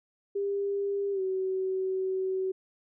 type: tone with pitch glide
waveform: sine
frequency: 400 to 377.8 Hz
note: G4 to F#4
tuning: +35 to +36 cents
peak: -27 dBFS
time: 0.35-2.52 s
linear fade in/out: 10 ms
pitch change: -99 cents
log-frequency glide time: 1.12-1.21 s
effects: none